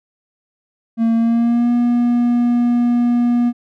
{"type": "tone with pitch glide", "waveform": "triangle", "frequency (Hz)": [228.1, 240.4], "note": ["A#3", "B3"], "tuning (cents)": [-37, -46], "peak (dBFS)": -10, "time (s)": [0.97, 3.53], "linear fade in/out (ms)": 50, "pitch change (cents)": 91, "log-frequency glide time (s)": [1.15, 1.71], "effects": []}